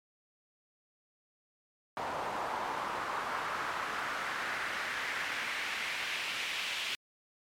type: noise with band-pass filter sweep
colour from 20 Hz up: pink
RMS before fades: -36 dBFS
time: 1.97-6.95 s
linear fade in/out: 0 ms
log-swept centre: 830 to 2900 Hz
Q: 1.9
effects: MP3 96 kbps